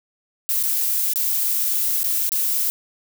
violet noise with dropouts, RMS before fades -21 dBFS, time 0.49-2.7 s, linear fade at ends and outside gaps 0 ms, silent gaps 0.628-0.636 / 1.135-1.158 / 2.032-2.042 / 2.292-2.319 s, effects none

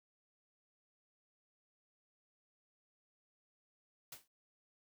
white noise with exponential decay, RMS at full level -45 dBFS, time 4.12-4.28 s, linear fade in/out 5 ms, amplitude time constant 33 ms, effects none

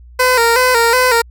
15% pulse tone with vibrato, 484.9 Hz, B4, 32 cents flat, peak -3 dBFS, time 0.19-1.22 s, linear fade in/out 10 ms, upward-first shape square, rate 2.7 Hz, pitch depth 77 cents each way, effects added 60 Hz sine -36 dBFS peak until 1.3 s

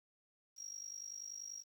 sine tone with amplitude modulation, 5640 Hz, F8, 16 cents sharp, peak -40 dBFS, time 0.56-1.64 s, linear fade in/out 50 ms, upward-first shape sine, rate 50.3 Hz, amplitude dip 90%, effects tanh soft clip ceiling -38 dBFS + 11-bit

